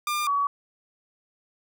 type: tone pair in turn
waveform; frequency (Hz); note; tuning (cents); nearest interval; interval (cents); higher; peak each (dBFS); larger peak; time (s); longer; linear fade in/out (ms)
sawtooth / sine; 1199 / 1131.7; D6 / C#6; +36 / +35; minor second; 101; first; -21; neither; 0.07-0.27 / 0.27-0.47; neither; 2
effects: none